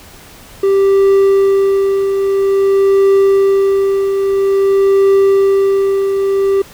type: tone with tremolo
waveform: triangle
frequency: 392 Hz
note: G4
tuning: in tune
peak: -4 dBFS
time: 0.63-6.62 s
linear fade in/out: 5 ms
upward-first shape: triangle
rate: 0.5 Hz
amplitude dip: 50%
effects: pink hiss -38 dBFS RMS until 6.73 s